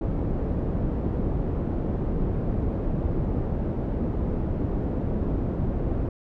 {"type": "low-pass noise", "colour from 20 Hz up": "pink", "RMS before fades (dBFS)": -26, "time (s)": [0.01, 6.09], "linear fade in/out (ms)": 5, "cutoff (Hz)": 410, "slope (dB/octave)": 12, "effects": []}